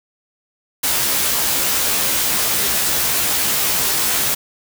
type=noise with comb filter; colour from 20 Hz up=white; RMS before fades=-18 dBFS; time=0.83-4.35 s; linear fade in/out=10 ms; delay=15 ms; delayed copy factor=+0.95; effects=none